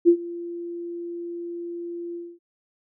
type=tone with ADSR envelope; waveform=sine; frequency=343.9 Hz; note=F4; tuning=27 cents flat; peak=-9 dBFS; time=0.05-2.39 s; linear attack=33 ms; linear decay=79 ms; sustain=-21 dB; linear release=240 ms; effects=none